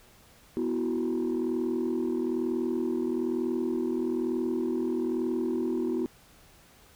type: chord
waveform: sine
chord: B suspended fourth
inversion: none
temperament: just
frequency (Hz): 246.9 / 329.3 / 370.4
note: B3 / E4 / F#4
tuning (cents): 0 / -2 / +2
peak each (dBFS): -29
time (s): 0.57-6.06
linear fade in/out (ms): 0
effects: tanh soft clip ceiling -22 dBFS + pink hiss -57 dBFS RMS until 6.95 s